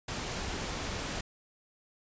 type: noise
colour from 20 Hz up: pink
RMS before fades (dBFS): -36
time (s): 0.08-1.21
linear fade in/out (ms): 5
effects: resampled to 16000 Hz